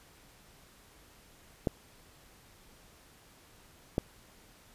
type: clicks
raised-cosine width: 2 ms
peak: -14 dBFS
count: 2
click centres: 1.672 / 3.981 s
effects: pink hiss -59 dBFS RMS until 4.74 s + resampled to 32000 Hz